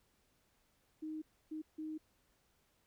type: tone bursts at uneven times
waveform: sine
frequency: 311.6 Hz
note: D#4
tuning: 3 cents sharp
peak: -40 dBFS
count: 3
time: 1.02-1.22 / 1.51-1.62 / 1.78-1.98 s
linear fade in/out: 10 ms
effects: pink hiss -75 dBFS RMS until 2.86 s